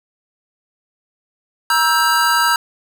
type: chord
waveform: square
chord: E diminished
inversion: second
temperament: just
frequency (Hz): 949.3 / 1318.5 / 1582.2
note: Bb5 / E6 / G6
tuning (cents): +31 / 0 / +16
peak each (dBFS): -18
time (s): 1.7-2.56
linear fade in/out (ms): 2
effects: none